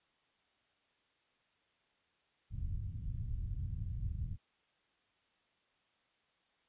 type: low-pass noise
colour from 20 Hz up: white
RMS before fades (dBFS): -39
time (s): 2.5-4.38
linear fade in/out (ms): 50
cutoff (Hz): 110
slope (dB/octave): 24
effects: white hiss -75 dBFS RMS until 6.68 s + resampled to 8000 Hz